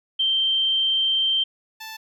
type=tone pair in turn; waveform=sine / 10% pulse; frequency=3136 / 880 Hz; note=G7 / A5; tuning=0 / 0 cents; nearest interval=octave + minor seventh; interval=2200 cents; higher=first; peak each=-18 / -26 dBFS; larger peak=first; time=0.19-1.44 / 1.8-1.97 s; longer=first; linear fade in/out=10 ms; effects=none